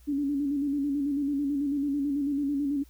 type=tone with vibrato; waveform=sine; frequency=283.5 Hz; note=C#4; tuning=39 cents sharp; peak=-25 dBFS; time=0.07-2.84 s; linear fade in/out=20 ms; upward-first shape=square; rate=9.1 Hz; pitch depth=49 cents each way; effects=added 60 Hz sine -52 dBFS peak until 2.89 s + white hiss -63 dBFS RMS until 2.89 s